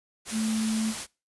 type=tone in noise; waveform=sine; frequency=220 Hz; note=A3; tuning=in tune; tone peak=-25 dBFS; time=0.31-0.94 s; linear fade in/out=50 ms; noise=white; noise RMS=-34 dBFS; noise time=0.25-1.07 s; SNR=+6 dB; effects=noise-tail reverb RT60 0.3 s tail -24 dB re dry + resampled to 24000 Hz